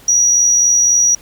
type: tone with amplitude modulation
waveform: sine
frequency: 5790 Hz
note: F#8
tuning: 38 cents flat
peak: -6 dBFS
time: 0.08-1.15 s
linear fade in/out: 5 ms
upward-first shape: sine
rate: 83.8 Hz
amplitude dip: 35%
effects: tanh soft clip ceiling -4 dBFS + pink hiss -43 dBFS RMS until 1.21 s